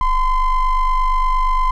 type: ring-modulated tone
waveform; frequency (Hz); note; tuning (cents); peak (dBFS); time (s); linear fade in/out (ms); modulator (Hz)
triangle; 523.3; C5; 0; -8; 0.01-1.71; 2; 499
effects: none